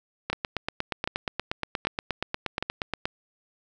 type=two click trains; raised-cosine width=0.3 ms; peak=-11 / -11 dBFS; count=24 / 4; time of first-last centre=0.33-3.055 / 0.3-2.626 s; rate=8.44 / 1.29 Hz; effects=none